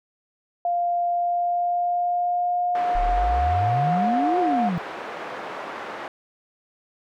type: tone with pitch glide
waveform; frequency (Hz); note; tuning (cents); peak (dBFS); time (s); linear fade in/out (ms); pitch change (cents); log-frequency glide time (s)
sine; 698.5 to 716.9; F5 to F5; 0 to +45; -20; 0.65-4.69; 2; +45; 1.1-3.37
type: band-pass noise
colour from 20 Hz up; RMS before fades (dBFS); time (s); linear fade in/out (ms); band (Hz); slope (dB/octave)
pink; -34; 2.75-6.08; 2; 490 to 1600; 12
type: exponential two-way sweep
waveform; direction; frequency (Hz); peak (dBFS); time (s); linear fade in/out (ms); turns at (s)
sine; up then down; 31.62 to 373.7 to 163.2; -22; 2.95-4.78; 0; 4.39
effects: none